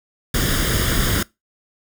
pink noise with comb filter, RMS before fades -19 dBFS, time 0.34-1.23 s, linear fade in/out 5 ms, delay 0.59 ms, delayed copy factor +0.7, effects noise-tail reverb RT60 0.2 s tail -22 dB re dry

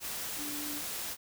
sine tone in noise, 294.3 Hz, D4, 4 cents sharp, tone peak -41 dBFS, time 0.36-0.82 s, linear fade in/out 50 ms, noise white, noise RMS -38 dBFS, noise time 0-1.17 s, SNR -6 dB, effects none

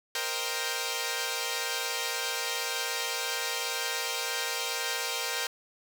5% pulse chord, C minor seventh, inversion third, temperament equal, 466.2 / 523.3 / 622.3 / 784 Hz, Bb4 / C5 / Eb5 / G5, 0 / 0 / 0 / 0 cents, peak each -22 / -24 / -28 / -24 dBFS, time 0.15-5.47 s, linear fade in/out 2 ms, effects none

